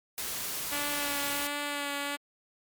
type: noise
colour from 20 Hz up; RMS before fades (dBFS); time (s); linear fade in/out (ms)
white; -35; 0.18-1.47; 0
type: tone with vibrato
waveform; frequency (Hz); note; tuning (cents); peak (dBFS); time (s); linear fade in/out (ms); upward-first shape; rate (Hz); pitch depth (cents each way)
5% pulse; 287.2; D4; -39; -20; 0.71-2.17; 20; sine; 1.4; 19
effects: MP3 96 kbps